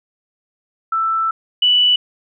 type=tone pair in turn; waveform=sine; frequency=1326 / 2964 Hz; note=E6 / F#7; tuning=+10 / +2 cents; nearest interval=octave + major second; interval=1392 cents; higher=second; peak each=-15 / -10 dBFS; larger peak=second; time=0.92-1.31 / 1.62-1.96 s; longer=first; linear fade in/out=5 ms; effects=none